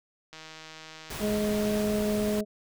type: click train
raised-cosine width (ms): 0.2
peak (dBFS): -27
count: 236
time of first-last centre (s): 0.33-1.817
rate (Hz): 158
type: noise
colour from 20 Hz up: pink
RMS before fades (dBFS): -37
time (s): 1.1-2.41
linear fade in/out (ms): 5
type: harmonic tone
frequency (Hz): 210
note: G#3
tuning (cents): +19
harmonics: 1 / 2 / 3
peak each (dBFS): -27 / -30 / -32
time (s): 1.19-2.45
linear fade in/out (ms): 50
effects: none